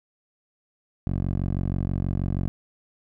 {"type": "tone with band-pass filter", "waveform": "10% pulse", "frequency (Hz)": 46.25, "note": "F#1", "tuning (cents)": 0, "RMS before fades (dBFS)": -26, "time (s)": [1.07, 2.48], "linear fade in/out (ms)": 0, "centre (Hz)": 100, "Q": 0.62, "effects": []}